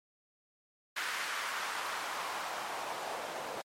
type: noise with band-pass filter sweep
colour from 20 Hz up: white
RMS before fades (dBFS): -38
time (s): 0.96-3.62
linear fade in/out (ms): 10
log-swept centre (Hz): 1600 to 610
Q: 1.6
effects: MP3 64 kbps